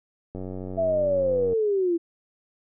click train, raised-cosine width 2 ms, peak -22 dBFS, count 111, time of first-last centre 0.35-1.532 s, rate 93.1 Hz
sine linear sweep, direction down, 670 to 329.6 Hz, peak -20 dBFS, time 0.77-1.98 s, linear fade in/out 20 ms
effects none

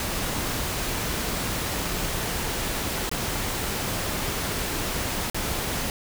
pink noise with dropouts, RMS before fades -28 dBFS, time 0-5.9 s, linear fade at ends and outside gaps 1 ms, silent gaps 3.094-3.114 / 5.3-5.345 s, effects none

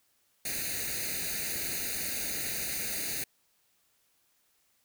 white noise with comb filter, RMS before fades -34 dBFS, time 0.45-3.24 s, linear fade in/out 5 ms, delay 0.46 ms, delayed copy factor +0.9, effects white hiss -71 dBFS RMS until 4.84 s

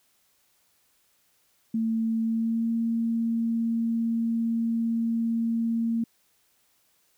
sine tone with pitch glide, 224.8 to 229.4 Hz, A3 to A#3, +37 to -28 cents, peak -23 dBFS, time 1.74-6.04 s, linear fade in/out 5 ms, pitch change +35 cents, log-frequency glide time 2.21-2.71 s, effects white hiss -67 dBFS RMS until 7.17 s

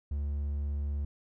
triangle tone, 72 Hz, D2, 34 cents flat, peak -28 dBFS, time 0.11-1.05 s, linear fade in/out 5 ms, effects none

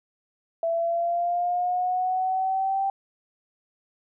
sine linear sweep, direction up, 663 to 784 Hz, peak -22 dBFS, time 0.63-2.9 s, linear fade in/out 2 ms, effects none

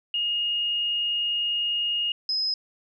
sine tone pair in turn, 2855 / 5087 Hz, F7 / D#8, +37 / +37 cents, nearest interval minor seventh, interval 1000 cents, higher second, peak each -23 dBFS, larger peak neither, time 0.14-2.12 / 2.29-2.54 s, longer first, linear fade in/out 2 ms, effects none

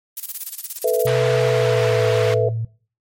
violet noise with tremolo, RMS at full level -25 dBFS, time 0.17-1.09 s, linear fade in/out 2 ms, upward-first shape square, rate 17 Hz, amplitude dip 80%
sine chord, A suspended second, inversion none, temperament equal, 440 / 493.9 / 659.3 Hz, A4 / B4 / E5, 0 / 0 / 0 cents, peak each -19 / -18 / -21 dBFS, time 0.84-2.49 s, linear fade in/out 5 ms
sine tone with pitch glide, 126 to 112.9 Hz, B2 to A2, +35 to +45 cents, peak -21 dBFS, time 1.05-2.65 s, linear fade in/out 5 ms, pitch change -190 cents, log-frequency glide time 1.42-2.09 s
white band-pass noise, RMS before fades -28 dBFS, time 1.07-2.34 s, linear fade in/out 0 ms, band 450 to 2400 Hz, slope 12 dB/octave
effects noise-tail reverb RT60 0.4 s tail -20 dB re dry + MP3 64 kbps

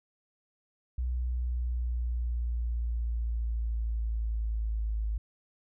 sine linear sweep, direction down, 62 to 53.4 Hz, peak -28 dBFS, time 0.98-5.18 s, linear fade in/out 5 ms, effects none

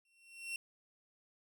40% pulse tone with exponential growth, 2720 Hz, F7, 46 cents flat, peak -35 dBFS, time 0.05-0.56 s, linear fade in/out 2 ms, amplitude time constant 110 ms, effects none

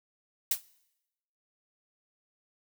blue noise with exponential decay, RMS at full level -21 dBFS, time 0.51-0.62 s, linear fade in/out 5 ms, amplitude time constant 22 ms, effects noise-tail reverb RT60 0.9 s tail -22 dB re dry

